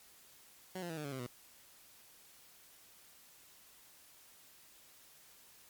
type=tone with pitch steps; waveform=15% pulse; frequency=185.9 / 173.45 / 161.84 / 151 / 140.89 / 131.45 / 122.65 Hz; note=F#3 / F3 / E3 / D3 / C#3 / C3 / B2; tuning=+8 / -12 / -32 / +48 / +28 / +8 / -12 cents; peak=-34 dBFS; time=0.75-1.268 s; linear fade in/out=5 ms; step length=74 ms; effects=white hiss -61 dBFS RMS until 5.69 s + MP3 96 kbps